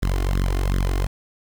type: tone with flanger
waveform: sawtooth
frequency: 46.45 Hz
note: F#1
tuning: 7 cents sharp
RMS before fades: -21 dBFS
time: 0.02-1.07 s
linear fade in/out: 10 ms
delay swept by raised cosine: 0.55 to 2.85 ms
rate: 2.7 Hz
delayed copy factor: +1
effects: 7-bit